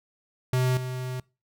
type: tone with level steps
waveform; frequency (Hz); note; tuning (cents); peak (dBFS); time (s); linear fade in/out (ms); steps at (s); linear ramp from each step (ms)
square; 127.6; C3; -43; -22 / -31; 0.53-1.2; 2; 0.77; 2
effects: noise-tail reverb RT60 0.3 s tail -24 dB re dry